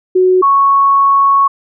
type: tone pair in turn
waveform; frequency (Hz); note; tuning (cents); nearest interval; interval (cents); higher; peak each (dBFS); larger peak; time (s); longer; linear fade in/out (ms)
sine; 369.4 / 1106.9; F#4 / C#6; -3 / -3; octave + perfect fifth; 1900; second; -6; neither; 0.15-0.42 / 0.42-1.48; second; 10
effects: none